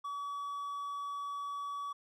triangle tone, 1139 Hz, C#6, 47 cents sharp, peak -35 dBFS, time 0.04-1.93 s, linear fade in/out 10 ms, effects none

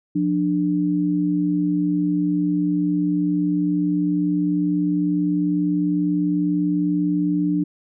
sine tone pair together, 176.2 / 296.3 Hz, F3 / D4, +16 / +15 cents, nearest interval major sixth, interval 899 cents, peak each -22 / -19 dBFS, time 0.15-7.64 s, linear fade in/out 10 ms, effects none

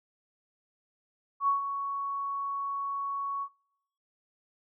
sine tone with ADSR envelope, 1114 Hz, C#6, 8 cents sharp, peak -21 dBFS, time 1.4-3.49 s, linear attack 78 ms, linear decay 130 ms, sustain -9 dB, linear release 67 ms, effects noise-tail reverb RT60 0.8 s tail -25 dB re dry

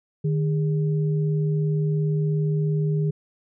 sine tone pair together, 152.86 / 408.1 Hz, D#3 / G#4, -30 / -30 cents, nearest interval octave + perfect fourth, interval 1700 cents, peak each -20 / -30 dBFS, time 0.24-3.11 s, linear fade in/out 10 ms, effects none

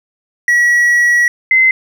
triangle / sine tone pair in turn, 1925 / 2059 Hz, B6 / C7, -45 / -28 cents, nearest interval minor second, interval 117 cents, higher second, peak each -6 dBFS, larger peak neither, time 0.48-1.28 / 1.51-1.71 s, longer first, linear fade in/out 2 ms, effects none

